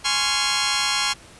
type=chord; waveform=10% pulse; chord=Db major seventh; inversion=second; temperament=just; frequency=831.5 / 1039.4 / 1108.7 / 1385.9 Hz; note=Ab5 / C6 / Db6 / F6; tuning=+2 / -12 / 0 / -14 cents; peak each=-18 dBFS; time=0.04-1.14 s; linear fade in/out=20 ms; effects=pink hiss -46 dBFS RMS until 1.39 s + resampled to 24000 Hz